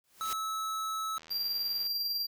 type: noise with exponential growth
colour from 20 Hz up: white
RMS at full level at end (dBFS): -36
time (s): 0.04-0.33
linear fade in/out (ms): 1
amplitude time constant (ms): 61
type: tone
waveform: square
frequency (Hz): 1300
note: E6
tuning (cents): -24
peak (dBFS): -33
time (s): 0.21-1.18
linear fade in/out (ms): 0
type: click train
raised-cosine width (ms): 0.2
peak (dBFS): -34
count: 57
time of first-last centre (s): 1.17-1.867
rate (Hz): 80.4
type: tone with tremolo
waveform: square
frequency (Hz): 4743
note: D8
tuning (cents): +16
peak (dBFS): -29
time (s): 1.3-2.27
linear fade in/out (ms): 20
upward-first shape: triangle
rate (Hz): 20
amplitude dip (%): 45
effects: none